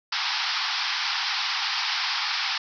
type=band-pass noise; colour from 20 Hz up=white; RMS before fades=-27 dBFS; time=0.12-2.58 s; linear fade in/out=5 ms; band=770 to 5400 Hz; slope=96 dB/octave; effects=none